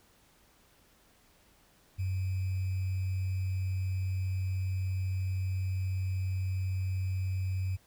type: tone with sample-and-hold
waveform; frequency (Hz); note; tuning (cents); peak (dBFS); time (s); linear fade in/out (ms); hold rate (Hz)
sine; 93.7; F#2; +22; -29; 1.98-7.77; 20; 2450
effects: pink hiss -64 dBFS RMS until 7.86 s